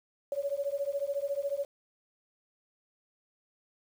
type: beating tone pair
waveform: sine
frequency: 556 / 570 Hz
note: C#5 / C#5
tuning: +5 / +48 cents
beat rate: 14 Hz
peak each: -33 / -33 dBFS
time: 0.32-1.65 s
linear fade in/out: 2 ms
effects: 9-bit